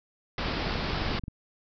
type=low-pass noise; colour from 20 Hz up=pink; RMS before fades=-31 dBFS; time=0.38-1.19 s; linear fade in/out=2 ms; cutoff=5200 Hz; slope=96 dB/octave
type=click train; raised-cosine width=5 ms; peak=-24 dBFS; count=15; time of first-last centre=0.67-1.281 s; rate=22.9 Hz
effects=none